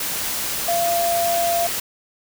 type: tone in noise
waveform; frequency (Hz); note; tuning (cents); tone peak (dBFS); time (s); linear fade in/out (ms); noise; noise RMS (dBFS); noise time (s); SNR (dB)
sine; 686; F5; -31; -18; 0.68-1.67; 5; white; -25; 0-1.8; +4
effects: none